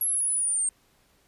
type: linear sweep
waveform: sine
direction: down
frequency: 11360 to 8500 Hz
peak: -23 dBFS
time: 0.01-0.69 s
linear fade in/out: 2 ms
effects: pink hiss -64 dBFS RMS until 1.27 s + resampled to 32000 Hz